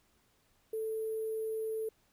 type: tone with sample-and-hold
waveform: sine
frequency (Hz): 440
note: A4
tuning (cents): 0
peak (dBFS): -33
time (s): 0.73-1.89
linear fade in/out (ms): 5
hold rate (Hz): 11025
effects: pink hiss -71 dBFS RMS until 2.12 s